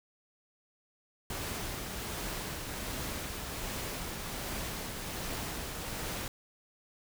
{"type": "noise with tremolo", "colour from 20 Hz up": "pink", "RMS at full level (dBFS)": -37, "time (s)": [1.3, 6.28], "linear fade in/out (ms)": 2, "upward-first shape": "triangle", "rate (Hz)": 1.3, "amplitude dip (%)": 30, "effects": []}